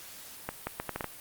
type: accelerating click train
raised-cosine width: 0.5 ms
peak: -17 dBFS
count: 7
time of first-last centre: 0.49-1.043 s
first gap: 180 ms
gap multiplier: 0.72
effects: white hiss -47 dBFS RMS until 1.2 s + Opus 48 kbps